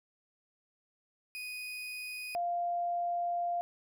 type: tone pair in turn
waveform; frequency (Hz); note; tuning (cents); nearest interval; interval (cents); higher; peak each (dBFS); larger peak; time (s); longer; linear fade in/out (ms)
35% pulse / sine; 2489 / 696.7; D#7 / F5; 0 / -4; octave + minor seventh; 2204; first; -37 / -30; second; 1.35-2.35 / 2.35-3.61; second; 0
effects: none